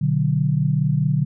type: chord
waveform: sine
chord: B minor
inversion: none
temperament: just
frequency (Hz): 123.47 / 148.16 / 185.21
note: B2 / D3 / F#3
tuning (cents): 0 / +16 / +2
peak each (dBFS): -23 / -18 / -24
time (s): 0.01-1.25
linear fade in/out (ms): 10
effects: none